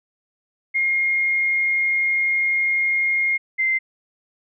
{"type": "tone pair in turn", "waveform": "sine", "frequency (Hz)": [2136, 2082], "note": ["C7", "C7"], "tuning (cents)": [35, -9], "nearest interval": "unison", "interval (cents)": 44, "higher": "first", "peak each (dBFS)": -17, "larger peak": "neither", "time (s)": [[0.74, 3.38], [3.58, 3.79]], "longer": "first", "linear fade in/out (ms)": 20, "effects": []}